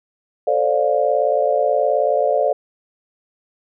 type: chord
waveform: sine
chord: D minor seventh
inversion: second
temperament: just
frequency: 440.5 / 528.6 / 587.3 / 704.8 Hz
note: A4 / C5 / D5 / F5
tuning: +2 / +18 / 0 / +16 cents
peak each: -22 / -20 / -18 / -21 dBFS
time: 0.47-2.53 s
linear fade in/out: 5 ms
effects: none